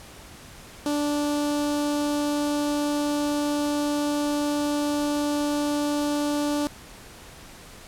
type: tone with notch filter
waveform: sawtooth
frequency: 292.7 Hz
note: D4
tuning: 6 cents flat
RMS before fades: -25 dBFS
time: 0.86-6.67 s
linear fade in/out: 0 ms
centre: 2000 Hz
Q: 1.1
effects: pink hiss -45 dBFS RMS until 7.87 s + low-pass 12000 Hz 12 dB/octave